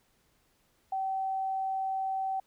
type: tone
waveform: sine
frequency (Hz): 768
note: G5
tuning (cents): -36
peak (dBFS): -29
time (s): 0.92-2.4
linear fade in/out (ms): 5
effects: pink hiss -70 dBFS RMS until 2.46 s